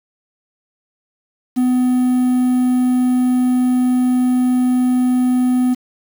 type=tone with quantisation; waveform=triangle; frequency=251.3 Hz; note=B3; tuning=30 cents sharp; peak=-10 dBFS; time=1.56-5.75 s; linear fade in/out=20 ms; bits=6; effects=none